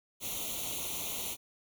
white noise with comb filter, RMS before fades -37 dBFS, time 0.2-1.37 s, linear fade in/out 50 ms, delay 0.3 ms, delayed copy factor +0.95, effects none

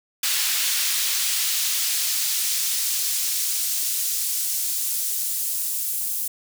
pink noise with high-pass filter sweep, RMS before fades -24 dBFS, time 0.23-6.28 s, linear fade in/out 5 ms, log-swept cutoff 2700 to 10000 Hz, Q 0.73, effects none

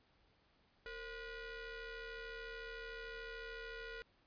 sawtooth ring-modulated tone, 493.9 Hz, B4, in tune, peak -39 dBFS, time 0.86-4.02 s, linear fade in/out 0 ms, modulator 951 Hz, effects pink hiss -73 dBFS RMS until 4.26 s + resampled to 11025 Hz

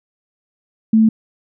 sine tone, 220.8 Hz, A3, 6 cents sharp, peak -8 dBFS, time 0.93-1.09 s, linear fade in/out 5 ms, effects none

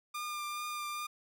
sawtooth tone with vibrato, 1201 Hz, D6, 38 cents sharp, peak -33 dBFS, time 0.14-1.07 s, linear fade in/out 10 ms, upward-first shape triangle, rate 2.4 Hz, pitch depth 19 cents each way, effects none

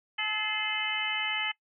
harmonic tone with a mistuned harmonic, 431 Hz, A4, 36 cents flat, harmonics 2 / 3 / 4 / 5 / 6 / 7, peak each -38 / -40 / -37 / -33 / -36 / -32 dBFS, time 0.18-1.52 s, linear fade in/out 10 ms, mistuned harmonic 5, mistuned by -54 cents, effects noise-tail reverb RT60 0.1 s tail -22 dB re dry

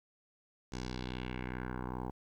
10% pulse tone with low-pass filter sweep, 62.5 Hz, B1, 21 cents sharp, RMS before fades -40 dBFS, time 0.72-2.11 s, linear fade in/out 5 ms, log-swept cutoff 6400 to 800 Hz, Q 2.3, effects 11-bit

